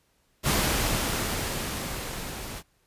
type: noise with level ramp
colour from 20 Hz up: pink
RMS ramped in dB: -23 to -38 dBFS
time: 0.43-2.63 s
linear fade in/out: 50 ms
effects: pink hiss -68 dBFS RMS until 2.86 s + resampled to 32000 Hz